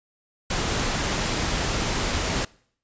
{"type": "noise", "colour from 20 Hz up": "pink", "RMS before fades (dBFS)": -25, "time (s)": [0.5, 2.45], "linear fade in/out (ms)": 5, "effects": ["noise-tail reverb RT60 0.6 s tail -24 dB re dry", "resampled to 16000 Hz"]}